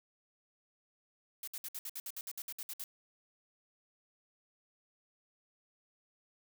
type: noise bursts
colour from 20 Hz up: blue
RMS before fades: -42 dBFS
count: 14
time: 1.43-2.84 s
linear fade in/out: 2 ms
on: 45 ms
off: 60 ms
effects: none